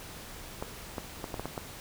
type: clicks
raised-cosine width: 1 ms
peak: -20 dBFS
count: 7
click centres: 0.625 / 0.982 / 1.242 / 1.342 / 1.396 / 1.456 / 1.578 s
effects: pink hiss -45 dBFS RMS until 1.8 s